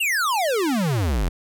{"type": "exponential sweep", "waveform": "square", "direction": "down", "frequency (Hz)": [2905, 39.68], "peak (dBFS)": -20, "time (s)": [0, 1.29], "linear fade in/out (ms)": 10, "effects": []}